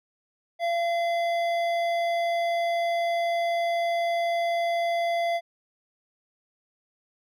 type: tone with hard clipping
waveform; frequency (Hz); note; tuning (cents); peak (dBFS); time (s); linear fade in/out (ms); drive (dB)
sine; 683; F5; -39; -25; 0.59-5.41; 50; 11
effects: none